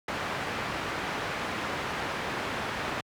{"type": "low-pass noise", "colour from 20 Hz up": "white", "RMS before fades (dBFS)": -33, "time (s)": [0.08, 3.01], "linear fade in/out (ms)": 5, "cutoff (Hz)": 1800, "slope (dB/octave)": 12, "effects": ["high-pass 60 Hz 12 dB/octave"]}